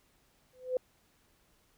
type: tone with exponential growth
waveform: sine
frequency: 508 Hz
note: B4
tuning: 49 cents sharp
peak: -24 dBFS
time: 0.53-0.77 s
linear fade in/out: 2 ms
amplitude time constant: 52 ms
effects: pink hiss -69 dBFS RMS until 1.77 s